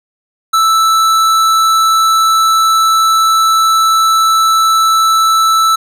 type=tone with hard clipping; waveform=sine; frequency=1318.5 Hz; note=E6; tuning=in tune; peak=-9 dBFS; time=0.53-5.76 s; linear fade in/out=10 ms; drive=15 dB; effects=none